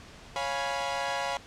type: chord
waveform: sawtooth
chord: C# dominant seventh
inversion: none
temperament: equal with one note detuned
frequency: 554.4 / 698.5 / 830.6 / 980.4 Hz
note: C#5 / E#5 / G#5 / B5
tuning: 0 / 0 / 0 / -13 cents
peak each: -31 dBFS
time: 0.36-1.37 s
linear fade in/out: 0 ms
effects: pink hiss -49 dBFS RMS until 1.46 s + low-pass 6000 Hz 12 dB/octave